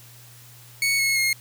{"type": "tone with pitch steps", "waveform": "sawtooth", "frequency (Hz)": [2217, 2181, 2146], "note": ["C#7", "C#7", "C7"], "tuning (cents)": [0, -29, 43], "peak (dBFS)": -16, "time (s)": [0.82, 1.33], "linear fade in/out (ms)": 2, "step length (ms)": 170, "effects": ["added 120 Hz sine -48 dBFS peak until 1.4 s", "white hiss -49 dBFS RMS until 1.4 s"]}